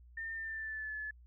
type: tone with pitch glide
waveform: sine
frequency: 1809 to 1722.3 Hz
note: A6 to A6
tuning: +48 to -37 cents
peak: -38 dBFS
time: 0.17-1.11 s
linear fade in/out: 5 ms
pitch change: -85 cents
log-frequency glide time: 0.34-0.95 s
effects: added 60 Hz sine -55 dBFS peak until 1.26 s